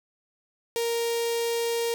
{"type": "tone with notch filter", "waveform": "sawtooth", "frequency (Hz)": 466.2, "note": "A#4", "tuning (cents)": 0, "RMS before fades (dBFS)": -27, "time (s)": [0.76, 1.94], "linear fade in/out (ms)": 0, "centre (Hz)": 1300, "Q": 0.84, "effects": ["9-bit"]}